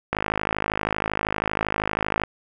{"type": "click train", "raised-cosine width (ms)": 0.5, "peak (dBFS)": -7, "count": 112, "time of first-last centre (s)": [0.13, 2.236], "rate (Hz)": 52.7, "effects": []}